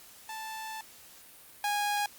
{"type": "tone pair in turn", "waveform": "sawtooth", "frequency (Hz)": [880, 823.6], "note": ["A5", "G#5"], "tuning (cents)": [0, -15], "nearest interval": "minor second", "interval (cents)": 115, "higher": "first", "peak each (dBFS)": [-34, -24], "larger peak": "second", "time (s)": [[0.29, 0.81], [1.64, 2.06]], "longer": "first", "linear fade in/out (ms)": 2, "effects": ["white hiss -53 dBFS RMS until 2.18 s", "Opus 48 kbps"]}